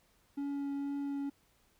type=tone with vibrato; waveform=triangle; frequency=281.3 Hz; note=C#4; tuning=26 cents sharp; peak=-32 dBFS; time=0.37-1.3 s; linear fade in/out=10 ms; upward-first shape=triangle; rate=2.1 Hz; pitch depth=9 cents each way; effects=pink hiss -70 dBFS RMS until 1.79 s